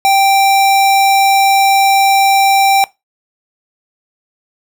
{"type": "tone", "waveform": "square", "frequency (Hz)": 784, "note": "G5", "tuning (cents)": 0, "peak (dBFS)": -8, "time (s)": [0.05, 2.84], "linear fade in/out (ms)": 0, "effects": ["noise-tail reverb RT60 0.2 s tail -20 dB re dry"]}